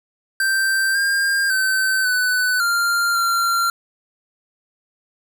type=tone with pitch steps; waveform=square; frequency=1565 / 1603 / 1537 / 1498 / 1393 / 1376 Hz; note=G6 / G6 / G6 / F#6 / F6 / F6; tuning=-3 / +38 / -35 / +21 / -5 / -26 cents; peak=-17 dBFS; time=0.4-3.7 s; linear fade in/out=2 ms; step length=550 ms; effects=none